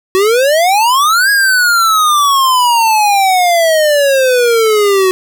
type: exponential two-way sweep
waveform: square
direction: up then down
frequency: 369.3 to 1661.2 to 369.3 Hz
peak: -8 dBFS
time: 0.15-5.11 s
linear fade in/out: 0 ms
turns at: 1.3 s
effects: none